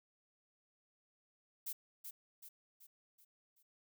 violet noise with echo, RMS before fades -42 dBFS, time 1.66-1.73 s, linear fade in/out 10 ms, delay 380 ms, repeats 5, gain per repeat -6 dB, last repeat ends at 3.63 s, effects none

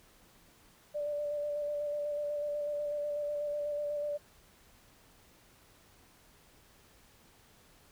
sine tone with vibrato, 587.3 Hz, D5, in tune, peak -32 dBFS, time 0.94-4.18 s, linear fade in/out 20 ms, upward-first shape square, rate 8.1 Hz, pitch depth 15 cents each way, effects pink hiss -62 dBFS RMS until 7.91 s

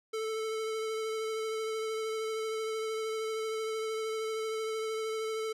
square tone with vibrato, 440 Hz, A4, in tune, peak -33 dBFS, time 0.13-5.53 s, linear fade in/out 10 ms, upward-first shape triangle, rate 13 Hz, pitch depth 19 cents each way, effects low-pass 10000 Hz 12 dB/octave

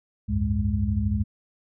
sine tone cluster, 68.4 / 89.9 / 102.7 / 207.4 Hz, C#2 / F#2 / G#2 / G#3, -23 / -49 / -19 / -2 cents, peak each -27 dBFS, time 0.28-1.24 s, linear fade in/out 20 ms, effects none

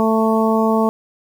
harmonic tone, 221.6 Hz, A3, 13 cents sharp, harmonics 1 / 2 / 3 / 4 / 5, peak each -16 / -19 / -21 / -22 / -23 dBFS, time 0-0.89 s, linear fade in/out 0 ms, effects 7-bit

